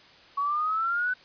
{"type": "exponential sweep", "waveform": "sine", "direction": "up", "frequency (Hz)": [1115, 1513], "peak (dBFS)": -24, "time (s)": [0.37, 1.14], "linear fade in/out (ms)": 10, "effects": ["white hiss -53 dBFS RMS until 1.24 s", "resampled to 11025 Hz"]}